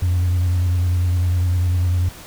sine tone with vibrato, 88.9 Hz, F2, 31 cents sharp, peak -13 dBFS, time 0.02-2.09 s, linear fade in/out 5 ms, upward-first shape square, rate 10 Hz, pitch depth 29 cents each way, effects tanh soft clip ceiling -13 dBFS + pink hiss -39 dBFS RMS until 2.26 s

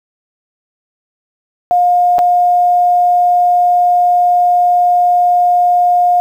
sine tone with dropouts, 711 Hz, F5, 31 cents sharp, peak -7 dBFS, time 1.71-6.2 s, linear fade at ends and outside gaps 0 ms, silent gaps 2.184-2.19 s, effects 7-bit

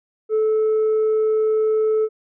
sine tone with tanh clipping, 435.2 Hz, A4, 19 cents flat, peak -16 dBFS, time 0.29-2.09 s, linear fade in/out 50 ms, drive 1 dB, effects none

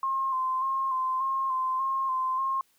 sine tone with vibrato, 1054 Hz, C6, 12 cents sharp, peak -25 dBFS, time 0.03-2.61 s, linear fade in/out 2 ms, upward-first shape square, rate 1.7 Hz, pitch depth 27 cents each way, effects white hiss -67 dBFS RMS until 2.78 s

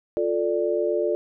sine chord, D minor, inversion first, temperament just, 352.4 / 440.5 / 587.3 Hz, F4 / A4 / D5, +16 / +2 / 0 cents, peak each -25 dBFS, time 0.17-1.15 s, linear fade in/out 0 ms, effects none

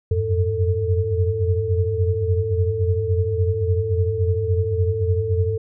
sine tone cluster, 88.5 / 92.1 / 102.1 / 444.8 Hz, F2 / F#2 / G#2 / A4, +23 / -7 / -29 / +19 cents, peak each -23 dBFS, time 0.11-5.58 s, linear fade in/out 5 ms, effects none

